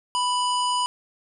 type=harmonic tone; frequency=989 Hz; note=B5; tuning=2 cents sharp; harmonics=1 / 3 / 5 / 7 / 9; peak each=-22 / -28 / -33 / -38 / -35 dBFS; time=0.15-0.86 s; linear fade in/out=0 ms; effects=none